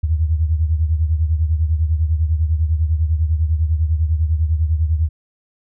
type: beating tone pair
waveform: sine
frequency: 77.78 / 87.78 Hz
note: D#2 / F2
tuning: 0 / +9 cents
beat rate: 10 Hz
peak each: -15 / -21 dBFS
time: 0.03-5.09 s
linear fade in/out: 10 ms
effects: none